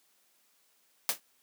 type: noise with exponential decay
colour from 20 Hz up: white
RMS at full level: -24 dBFS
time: 1.09-1.2 s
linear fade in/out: 0 ms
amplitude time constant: 23 ms
effects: white hiss -69 dBFS RMS until 1.42 s + high-pass 200 Hz 12 dB/octave